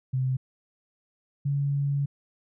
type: tone pair in turn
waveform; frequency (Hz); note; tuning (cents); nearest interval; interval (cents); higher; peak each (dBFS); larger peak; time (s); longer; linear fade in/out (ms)
sine; 130 / 141.21; C3 / C#3; -11 / +32; minor second; 143; second; -23; neither; 0.13-0.37 / 1.45-2.06; second; 10
effects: none